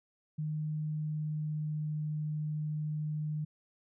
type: tone with pitch glide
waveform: sine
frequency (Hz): 153.4 to 152.25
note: D#3 to D#3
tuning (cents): -24 to -37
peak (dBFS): -32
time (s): 0.38-3.45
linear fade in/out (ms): 10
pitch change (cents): -13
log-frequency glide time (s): 0.77-1.97
effects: none

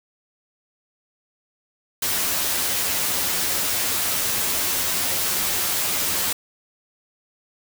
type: noise with comb filter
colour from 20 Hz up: white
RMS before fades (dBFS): -23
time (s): 2.02-6.33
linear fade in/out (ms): 5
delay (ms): 11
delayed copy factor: +0.6
effects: none

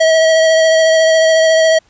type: tone with vibrato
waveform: square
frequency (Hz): 643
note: E5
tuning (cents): -43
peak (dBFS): -8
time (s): 0-1.79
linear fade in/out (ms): 10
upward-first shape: sine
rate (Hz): 14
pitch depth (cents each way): 15
effects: pink hiss -53 dBFS RMS until 1.89 s + resampled to 16000 Hz

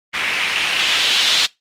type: noise with low-pass filter sweep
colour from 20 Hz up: blue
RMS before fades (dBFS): -17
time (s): 0.13-1.47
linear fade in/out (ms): 20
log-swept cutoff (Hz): 2200 to 3700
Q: 2.4
effects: noise-tail reverb RT60 0.2 s tail -23 dB re dry + Opus 24 kbps

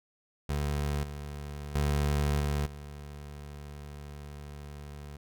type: tone with level steps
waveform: 25% pulse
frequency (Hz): 72.7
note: D2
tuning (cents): -17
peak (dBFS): -25 / -34 / -22 / -24 / -38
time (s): 0.49-5.17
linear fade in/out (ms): 5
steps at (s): 1.03 / 1.75 / 2.4 / 2.66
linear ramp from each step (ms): 5
effects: none

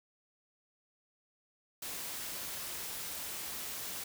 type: noise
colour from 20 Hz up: white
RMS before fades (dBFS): -41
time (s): 1.82-4.04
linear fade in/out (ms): 5
effects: none

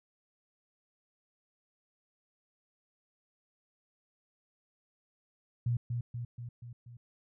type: tone with echo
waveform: sine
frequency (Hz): 119.7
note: A#2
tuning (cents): +46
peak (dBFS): -27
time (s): 5.66-5.77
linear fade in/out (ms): 5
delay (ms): 240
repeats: 5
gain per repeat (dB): -4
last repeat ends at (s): 6.97
effects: none

